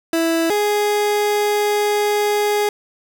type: tone pair in turn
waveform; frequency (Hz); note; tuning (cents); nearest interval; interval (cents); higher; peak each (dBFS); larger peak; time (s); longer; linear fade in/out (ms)
30% pulse; 329.6 / 415.3; E4 / G#4; 0 / 0; major third; 400; second; -13; neither; 0.13-0.5 / 0.5-2.69; second; 2
effects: none